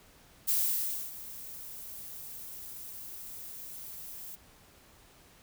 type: noise with ADSR envelope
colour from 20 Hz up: violet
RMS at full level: -27 dBFS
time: 0.47-4.36 s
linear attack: 21 ms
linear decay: 620 ms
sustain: -17 dB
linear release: 16 ms
effects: pink hiss -59 dBFS RMS until 5.42 s